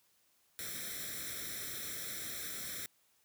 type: noise with comb filter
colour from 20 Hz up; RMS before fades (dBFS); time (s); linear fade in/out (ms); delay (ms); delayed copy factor
white; -42; 0.59-2.86; 0; 0.53; +0.9
effects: white hiss -72 dBFS RMS until 3.24 s + high-pass 60 Hz 12 dB/octave